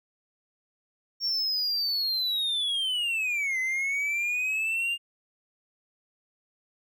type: linear two-way sweep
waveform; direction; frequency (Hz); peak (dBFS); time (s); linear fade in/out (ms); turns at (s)
triangle; down then up; 5530 to 2031 to 2819; -24; 1.2-4.98; 50; 3.59
effects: none